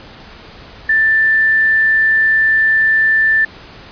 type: tone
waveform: sine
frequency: 1770 Hz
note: A6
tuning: 10 cents sharp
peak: -9 dBFS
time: 0.89-3.45 s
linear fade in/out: 5 ms
effects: pink hiss -37 dBFS RMS until 3.91 s + resampled to 11025 Hz